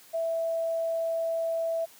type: tone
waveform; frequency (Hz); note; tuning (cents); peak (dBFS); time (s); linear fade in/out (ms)
sine; 659.3; E5; 0; -26; 0.13-1.86; 20
effects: white hiss -54 dBFS RMS until 1.99 s + high-pass 100 Hz 12 dB/octave